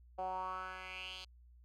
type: tone with band-pass filter sweep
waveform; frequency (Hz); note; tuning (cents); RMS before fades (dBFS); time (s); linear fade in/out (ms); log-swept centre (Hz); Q
10% pulse; 185.9; F#3; +8; -43; 0.18-1.25; 10; 670 to 3900; 4.4
effects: added 60 Hz sine -58 dBFS peak until 1.64 s